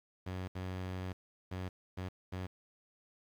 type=tone bursts at uneven times; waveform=sawtooth; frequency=92.5 Hz; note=F#2; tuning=in tune; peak=-34 dBFS; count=5; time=0.26-0.48 / 0.55-1.13 / 1.51-1.69 / 1.97-2.09 / 2.32-2.47 s; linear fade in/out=10 ms; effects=low-pass 4000 Hz 12 dB/octave + 10-bit